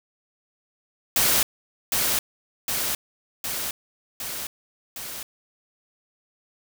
white noise with echo, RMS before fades -20 dBFS, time 1.16-1.43 s, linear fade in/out 2 ms, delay 760 ms, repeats 5, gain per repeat -3 dB, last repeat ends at 5.23 s, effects none

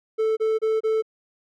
triangle tone bursts, 440 Hz, A4, in tune, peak -17 dBFS, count 4, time 0.18-1.024 s, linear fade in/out 20 ms, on 190 ms, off 28 ms, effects none

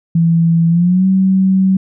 sine tone with pitch glide, 166.4 to 190.04 Hz, E3 to F#3, +17 to +47 cents, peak -8 dBFS, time 0.15-1.77 s, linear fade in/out 5 ms, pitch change +230 cents, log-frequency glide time 0.69-1.06 s, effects none

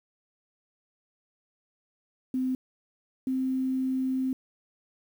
sine tone pair in turn, 257.8 / 261.1 Hz, C4 / C4, -26 / -3 cents, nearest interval unison, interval 23 cents, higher second, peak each -25 dBFS, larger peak neither, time 2.34-2.55 / 3.27-4.33 s, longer second, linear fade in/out 2 ms, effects 9-bit

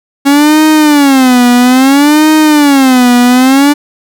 45% pulse tone with vibrato, 275.4 Hz, C#4, 11 cents flat, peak -3 dBFS, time 0.25-3.74 s, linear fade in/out 20 ms, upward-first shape sine, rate 0.6 Hz, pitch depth 210 cents each way, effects none

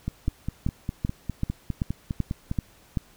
two click trains, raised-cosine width 5 ms, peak -12 / -15 dBFS, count 8 / 13, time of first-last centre 0.28-2.972 / 0.08-2.514 s, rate 2.6 / 4.93 Hz, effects pink hiss -56 dBFS RMS until 3.16 s

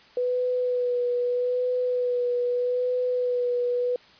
sine tone with vibrato, 493.9 Hz, B4, in tune, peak -22 dBFS, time 0.17-3.96 s, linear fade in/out 2 ms, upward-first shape sine, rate 0.8 Hz, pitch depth 21 cents each way, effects white hiss -53 dBFS RMS until 4.19 s + resampled to 11025 Hz

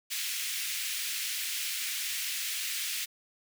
pink high-pass noise, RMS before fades -34 dBFS, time 0.1-3.06 s, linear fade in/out 20 ms, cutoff 2100 Hz, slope 24 dB/octave, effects none

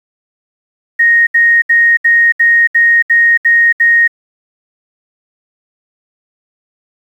sine tone bursts, 1864.7 Hz, A#6, in tune, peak -5 dBFS, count 9, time 0.99-4.078 s, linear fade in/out 10 ms, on 280 ms, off 71 ms, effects 7-bit

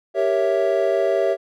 triangle chord, G diminished seventh, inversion none, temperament equal, 392 / 466.2 / 554.4 / 659.3 Hz, G4 / Bb4 / Db5 / Fb5, 0 / 0 / 0 / 0 cents, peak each -20 / -24 / -20 / -19 dBFS, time 0.14-1.37 s, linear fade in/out 50 ms, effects none

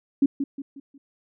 sine tone with echo, 277.2 Hz, C#4, in tune, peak -14 dBFS, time 0.22-0.26 s, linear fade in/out 5 ms, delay 180 ms, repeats 4, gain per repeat -8 dB, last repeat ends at 0.98 s, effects none

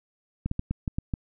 clicks, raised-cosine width 5 ms, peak -15 dBFS, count 7, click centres 0.46 / 0.514 / 0.594 / 0.71 / 0.878 / 0.985 / 1.138 s, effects none

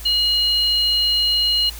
sine tone pair together, 2900 / 4167 Hz, F#7 / C8, -35 / -8 cents, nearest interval tritone, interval 627 cents, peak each -18 dBFS, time 0.05-1.7 s, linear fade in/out 10 ms, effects added 54 Hz sine -33 dBFS peak until 1.79 s + white hiss -38 dBFS RMS until 1.79 s

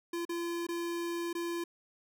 square tone with dropouts, 341.7 Hz, F4, 38 cents flat, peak -34 dBFS, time 0.13-1.64 s, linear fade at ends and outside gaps 5 ms, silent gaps 0.252-0.292 / 0.668-0.687 / 1.33-1.35 s, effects none

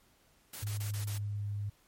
white noise bursts, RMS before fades -44 dBFS, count 5, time 0.53-1.18 s, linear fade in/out 5 ms, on 110 ms, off 25 ms
sine tone with pitch glide, 103.83 to 102.4 Hz, G#2 to G#2, 0 to -24 cents, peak -33 dBFS, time 0.62-1.7 s, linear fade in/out 10 ms, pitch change -24 cents, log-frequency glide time 0.73-1.49 s
effects pink hiss -67 dBFS RMS until 1.87 s + MP3 64 kbps

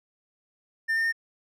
triangle tone with pitch steps, 1800 / 1813.6 / 1827.2 Hz, A6 / A#6 / A#6, +39 / -48 / -35 cents, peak -21 dBFS, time 0.88-1.126 s, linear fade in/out 20 ms, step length 82 ms, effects none

